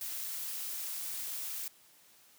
blue noise, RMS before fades -39 dBFS, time 0.01-1.68 s, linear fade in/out 2 ms, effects white hiss -62 dBFS RMS until 2.38 s + high-pass 80 Hz 12 dB/octave

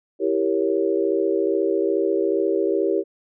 sine chord, E diminished seventh, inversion none, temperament equal, 329.6 / 392 / 466.2 / 554.4 Hz, E4 / G4 / Bb4 / Db5, 0 / 0 / 0 / 0 cents, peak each -24 / -21 / -25 / -27 dBFS, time 0.19-3.04 s, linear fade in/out 50 ms, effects none

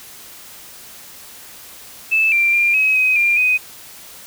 sine tone with pitch steps, 2626 / 2364 / 2392 / 2549 / 2522 / 2393 / 2502 Hz, E7 / D7 / D7 / D#7 / D#7 / D7 / D#7, -7 / +11 / +31 / +41 / +23 / +32 / +9 cents, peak -12 dBFS, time 2.11-3.58 s, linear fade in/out 20 ms, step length 210 ms, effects white hiss -39 dBFS RMS until 4.26 s

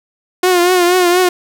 sawtooth tone with vibrato, 358.2 Hz, F4, 44 cents sharp, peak -5 dBFS, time 0.43-1.29 s, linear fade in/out 5 ms, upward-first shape triangle, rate 4.2 Hz, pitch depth 66 cents each way, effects none

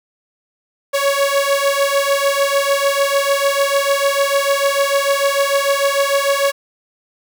sawtooth beating tone pair, 554.4 / 561.1 Hz, C#5 / C#5, 0 / +21 cents, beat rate 6.7 Hz, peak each -13 dBFS, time 0.93-6.52 s, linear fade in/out 20 ms, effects 8-bit

